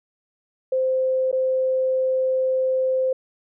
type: tone with dropouts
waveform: sine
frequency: 520 Hz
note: C5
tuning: 11 cents flat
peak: -18 dBFS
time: 0.72-3.13 s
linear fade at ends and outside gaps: 5 ms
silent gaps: 1.315-1.327 s
effects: none